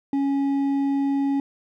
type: tone with hard clipping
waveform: triangle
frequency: 277.2 Hz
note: C#4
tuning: in tune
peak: -21 dBFS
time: 0.13-1.4 s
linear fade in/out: 2 ms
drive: 8 dB
effects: none